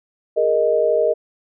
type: chord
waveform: sine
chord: Ab suspended second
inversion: none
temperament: just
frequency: 415.3 / 467.2 / 623 Hz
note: Ab4 / Bb4 / Eb5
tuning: 0 / +4 / +2 cents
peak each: -22 / -18 / -17 dBFS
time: 0.36-1.14 s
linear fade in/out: 20 ms
effects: none